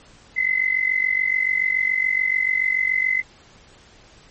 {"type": "tone with amplitude modulation", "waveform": "sine", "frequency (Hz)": 2044, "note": "C7", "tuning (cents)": -41, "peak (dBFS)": -14, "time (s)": [0.36, 3.22], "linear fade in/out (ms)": 20, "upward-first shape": "sine", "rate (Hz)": 47, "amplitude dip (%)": 80, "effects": ["pink hiss -50 dBFS RMS until 4.3 s", "MP3 32 kbps"]}